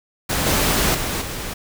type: noise with level steps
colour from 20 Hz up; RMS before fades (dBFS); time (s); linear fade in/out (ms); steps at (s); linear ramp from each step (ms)
pink; -21 / -18 / -24 / -29; 0.29-1.54; 10; 0.46 / 0.94 / 1.21; 10
effects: none